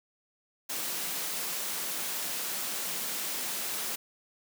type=high-pass noise; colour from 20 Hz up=white; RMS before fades=-34 dBFS; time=0.69-3.96 s; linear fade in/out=10 ms; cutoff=150 Hz; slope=96 dB/octave; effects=none